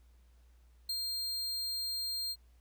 40% pulse tone with ADSR envelope, 4200 Hz, C8, 6 cents sharp, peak -31 dBFS, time 0.89-2.36 s, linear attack 5 ms, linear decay 54 ms, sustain -2 dB, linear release 49 ms, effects added 60 Hz sine -59 dBFS peak until 2.6 s + pink hiss -74 dBFS RMS until 2.6 s

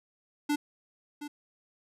square tone with echo, 293.7 Hz, D4, in tune, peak -26 dBFS, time 0.49-0.56 s, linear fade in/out 10 ms, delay 720 ms, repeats 1, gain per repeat -12 dB, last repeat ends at 1.28 s, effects resampled to 32000 Hz

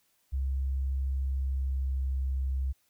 sine tone with pitch glide, 66.9 to 66.28 Hz, C2 to C2, +39 to +23 cents, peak -27 dBFS, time 0.32-2.73 s, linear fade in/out 20 ms, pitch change -16 cents, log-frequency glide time 1.24-1.94 s, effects white hiss -71 dBFS RMS until 2.89 s

